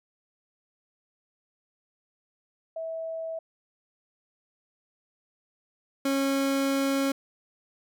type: tone pair in turn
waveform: sine / 30% pulse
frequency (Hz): 651 / 273.7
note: E5 / C#4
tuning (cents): -22 / -22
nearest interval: octave + minor third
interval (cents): 1500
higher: first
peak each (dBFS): -31 / -21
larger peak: second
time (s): 2.76-3.39 / 6.05-7.12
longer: second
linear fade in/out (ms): 5
effects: none